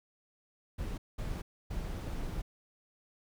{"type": "noise bursts at uneven times", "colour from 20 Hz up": "brown", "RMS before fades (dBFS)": -37, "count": 3, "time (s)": [[0.78, 0.98], [1.18, 1.42], [1.7, 2.42]], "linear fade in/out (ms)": 10, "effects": []}